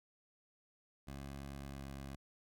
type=tone with pitch glide; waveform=15% pulse; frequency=69.1 to 68.31 Hz; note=C#2 to C#2; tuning=-5 to -25 cents; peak=-39 dBFS; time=1.07-2.16 s; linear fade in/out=10 ms; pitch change=-20 cents; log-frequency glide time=1.7-1.82 s; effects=none